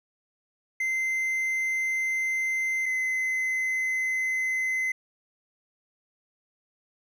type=tone pair in turn; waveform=triangle; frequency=2074 / 2049 Hz; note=C7 / C7; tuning=-16 / -37 cents; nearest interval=unison; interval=21 cents; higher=first; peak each=-23 dBFS; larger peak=neither; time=0.8-2.86 / 2.86-4.92 s; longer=neither; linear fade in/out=5 ms; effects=none